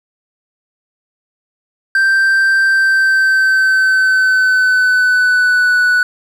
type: tone with pitch glide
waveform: triangle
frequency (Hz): 1568 to 1480.9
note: G6 to F#6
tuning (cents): 0 to +1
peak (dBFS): -7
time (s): 1.95-6.03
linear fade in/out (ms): 2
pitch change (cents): -99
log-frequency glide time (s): 2.66-5.78
effects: none